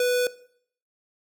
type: tone with notch filter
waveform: square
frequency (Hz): 493.9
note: B4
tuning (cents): 0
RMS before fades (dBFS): -22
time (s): 0-0.27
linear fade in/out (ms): 2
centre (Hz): 1000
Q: 1.9
effects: noise-tail reverb RT60 0.6 s tail -18 dB re dry